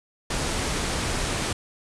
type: low-pass noise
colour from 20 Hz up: pink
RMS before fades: -27 dBFS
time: 0.3-1.53 s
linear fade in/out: 5 ms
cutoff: 10000 Hz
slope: 48 dB/octave
effects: none